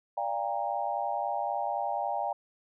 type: chord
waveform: sine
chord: G minor seventh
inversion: second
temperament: equal with one note detuned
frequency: 587.3 / 698.5 / 802.3 / 932.3 Hz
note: D5 / F5 / G5 / Bb5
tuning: 0 / 0 / +40 / 0 cents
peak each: -36 / -34 / -32 / -36 dBFS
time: 0.17-2.33 s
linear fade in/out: 5 ms
effects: none